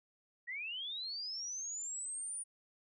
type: linear sweep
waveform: sine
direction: up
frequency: 1864.7 to 9600 Hz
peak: -39 dBFS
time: 0.47-2.44 s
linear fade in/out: 20 ms
effects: none